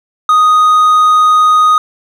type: tone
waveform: triangle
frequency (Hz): 1244.5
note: D#6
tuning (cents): 0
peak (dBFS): -3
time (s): 0.29-1.78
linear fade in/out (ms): 2
effects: none